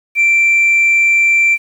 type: tone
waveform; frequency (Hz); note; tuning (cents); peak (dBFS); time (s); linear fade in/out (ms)
sine; 2349; D7; 0; -6; 0.15-1.58; 50
effects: tanh soft clip ceiling -6 dBFS + 7-bit